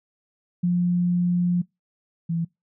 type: tone pair in turn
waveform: sine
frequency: 176.5 / 166.94 Hz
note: F3 / E3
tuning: +19 / +22 cents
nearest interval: minor second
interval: 97 cents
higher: first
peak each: -18 / -22 dBFS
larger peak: first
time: 0.63-1.62 / 2.29-2.45 s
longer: first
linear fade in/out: 10 ms
effects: noise-tail reverb RT60 0.2 s tail -24 dB re dry